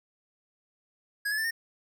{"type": "tone with pitch steps", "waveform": "square", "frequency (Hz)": [1661.2, 1715.8, 1772.2, 1830.5], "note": ["G#6", "A6", "A6", "A#6"], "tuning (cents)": [0, -44, 12, -32], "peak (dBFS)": -28, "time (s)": [1.25, 1.51], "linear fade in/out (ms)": 10, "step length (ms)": 65, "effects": []}